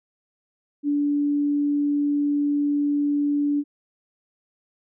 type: tone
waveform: sine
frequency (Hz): 289.6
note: D4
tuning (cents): -24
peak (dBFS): -19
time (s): 0.83-3.64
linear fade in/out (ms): 50
effects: none